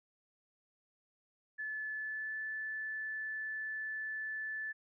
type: tone with pitch glide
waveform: sine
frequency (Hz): 1731 to 1745.1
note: A6 to A6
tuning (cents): -29 to -15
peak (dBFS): -37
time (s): 1.58-4.73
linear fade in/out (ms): 20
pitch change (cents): +14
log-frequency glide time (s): 1.94-2.38
effects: none